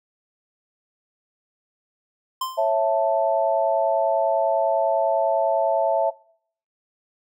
square tone with exponential decay, 1041 Hz, C6, 9 cents flat, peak -22 dBFS, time 2.41-2.73 s, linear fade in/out 5 ms, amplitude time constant 69 ms
sine chord, A major, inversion first, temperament just, 550 / 660 / 880 Hz, C#5 / E5 / A5, -14 / +2 / 0 cents, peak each -24 / -19 / -24 dBFS, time 2.57-6.11 s, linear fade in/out 20 ms
effects noise-tail reverb RT60 0.6 s tail -23 dB re dry

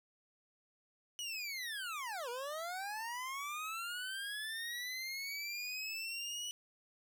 25% pulse linear two-way sweep, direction down then up, 2960 to 466.2 to 2960 Hz, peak -36 dBFS, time 1.19-6.51 s, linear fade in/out 0 ms, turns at 2.29 s, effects none

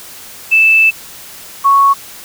sine tone pair in turn, 2637 / 1108.7 Hz, E7 / C#6, 0 / 0 cents, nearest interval octave + minor third, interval 1500 cents, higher first, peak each -5 dBFS, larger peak neither, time 0.51-0.91 / 1.64-1.94 s, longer first, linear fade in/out 20 ms, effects white hiss -33 dBFS RMS until 2.24 s

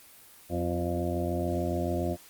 harmonic tone with a mistuned harmonic, 87 Hz, F2, 6 cents flat, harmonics 1 / 2 / 3 / 4 / 6 / 7 / 8, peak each -32 / -35 / -35 / -33 / -38 / -35 / -37 dBFS, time 0.49-2.17 s, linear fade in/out 50 ms, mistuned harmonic 2, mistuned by +50 cents, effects white hiss -53 dBFS RMS until 2.29 s + Opus 24 kbps

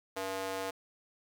square tone with high-pass filter, 95.9 Hz, G2, 37 cents flat, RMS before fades -37 dBFS, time 0.16-0.71 s, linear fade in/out 10 ms, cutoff 530 Hz, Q 1.5, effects 10-bit

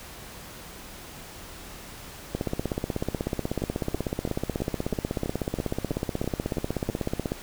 two click trains, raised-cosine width 2 ms, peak -13 / -16 dBFS, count 82 / 11, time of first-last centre 2.35-7.319 / 3.62-6.899 s, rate 16.3 / 3.05 Hz, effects pink hiss -43 dBFS RMS until 7.42 s

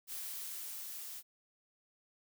blue noise with level ramp, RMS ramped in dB -42 to -46 dBFS, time 0.07-1.23 s, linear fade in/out 50 ms, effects none

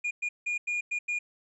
triangle tone bursts at uneven times, 2431 Hz, D#7, 41 cents flat, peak -26 dBFS, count 6, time 0.04-0.11 / 0.22-0.29 / 0.46-0.58 / 0.67-0.81 / 0.91-0.99 / 1.08-1.19 s, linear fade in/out 10 ms, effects resampled to 22050 Hz

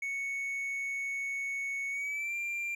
triangle tone with pitch glide, 2217 to 2376 Hz, C#7 to D7, 0 to +20 cents, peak -31 dBFS, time 0.02-2.75 s, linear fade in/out 5 ms, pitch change +120 cents, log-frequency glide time 1.9-2.36 s, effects none

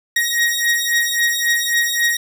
sawtooth beating tone pair, 1882 / 1885.7 Hz, A#6 / A#6, +16 / +19 cents, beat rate 3.7 Hz, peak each -15 dBFS, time 0.16-2.17 s, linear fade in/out 5 ms, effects none

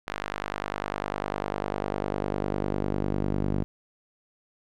sawtooth tone with band-pass filter sweep, 49.96 Hz, G1, 34 cents sharp, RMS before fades -30 dBFS, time 0.07-3.64 s, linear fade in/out 0 ms, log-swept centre 1700 to 230 Hz, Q 0.81, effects none

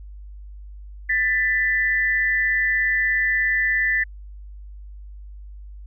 sine tone pair together, 1770 / 1986.8 Hz, A6 / B6, +10 / +10 cents, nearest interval major second, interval 200 cents, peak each -20 / -21 dBFS, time 1.09-4.04 s, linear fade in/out 10 ms, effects added 50 Hz sine -36 dBFS peak until 5.86 s

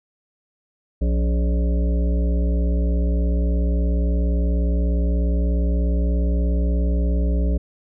harmonic tone with a mistuned harmonic, 60.1 Hz, B1, 46 cents flat, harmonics 1 / 3 / 5 / 7 / 9 / 10, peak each -17 / -27 / -31 / -34 / -36 / -37 dBFS, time 1.01-7.58 s, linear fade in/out 10 ms, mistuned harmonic 5, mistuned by -100 cents, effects none

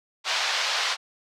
white band-pass noise, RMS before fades -26 dBFS, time 0.24-0.97 s, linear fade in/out 50 ms, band 620 to 5000 Hz, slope 24 dB/octave, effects none

